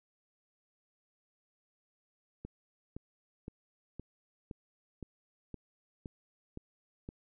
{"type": "click train", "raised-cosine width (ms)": 3, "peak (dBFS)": -29, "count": 10, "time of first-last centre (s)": [2.45, 7.089], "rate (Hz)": 1.94, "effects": []}